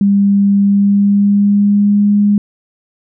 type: tone with pitch glide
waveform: sine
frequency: 200 to 205.1 Hz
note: G3 to G#3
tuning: +35 to -21 cents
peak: -7 dBFS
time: 0.01-2.38 s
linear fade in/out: 2 ms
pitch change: +44 cents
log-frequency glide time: 0.61-2.13 s
effects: none